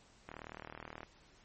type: click train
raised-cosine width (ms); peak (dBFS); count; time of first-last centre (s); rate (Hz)
0.5; -30; 30; 0.29-1.032; 39.1
effects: pink hiss -64 dBFS RMS until 1.44 s + MP3 32 kbps